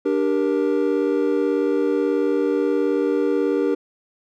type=chord; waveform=triangle; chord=G minor; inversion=second; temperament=just; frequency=294 / 392 / 470.4 Hz; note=D4 / G4 / Bb4; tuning=+2 / 0 / +16 cents; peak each=-20 dBFS; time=0.05-3.75 s; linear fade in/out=10 ms; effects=none